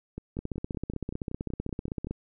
two click trains, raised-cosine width 3 ms, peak -19 / -23 dBFS, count 28 / 11, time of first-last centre 0.39-2.11 / 0.18-2.07 s, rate 15.7 / 5.29 Hz, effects none

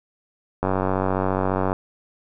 click train, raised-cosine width 1 ms, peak -8 dBFS, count 105, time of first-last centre 0.63-1.729 s, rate 94.6 Hz, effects none

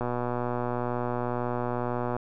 click train, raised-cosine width 1 ms, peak -16 dBFS, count 264, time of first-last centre 0.01-2.166 s, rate 122 Hz, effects none

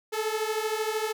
sawtooth beating tone pair, 428.4 / 441.4 Hz, A4 / A4, -46 / +5 cents, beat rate 13 Hz, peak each -26 dBFS, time 0.12-1.13 s, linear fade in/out 20 ms, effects none

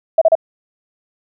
sine tone bursts, 650 Hz, E5, 24 cents flat, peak -6 dBFS, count 3, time 0.18-0.353 s, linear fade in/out 5 ms, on 35 ms, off 34 ms, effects none

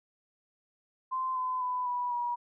sine tone with pitch steps, 1037 / 1018 / 999.4 / 981.1 / 963.1 Hz, C6 / C6 / B5 / B5 / B5, -16 / -48 / +20 / -12 / -44 cents, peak -29 dBFS, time 1.11-2.36 s, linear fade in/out 20 ms, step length 250 ms, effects none

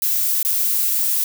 violet noise with dropouts, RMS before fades -19 dBFS, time 0.02-1.24 s, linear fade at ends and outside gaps 2 ms, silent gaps 0.429-0.449 s, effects none

